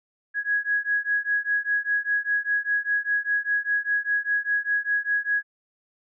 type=beating tone pair; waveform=sine; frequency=1661.2 / 1666.2 Hz; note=G#6 / G#6; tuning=0 / +5 cents; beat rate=5 Hz; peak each=-25 dBFS; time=0.34-5.43 s; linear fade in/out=50 ms; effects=none